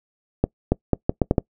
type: accelerating click train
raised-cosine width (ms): 2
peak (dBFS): -3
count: 7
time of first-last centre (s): 0.44-1.382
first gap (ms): 280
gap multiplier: 0.76
effects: noise-tail reverb RT60 0.1 s tail -24 dB re dry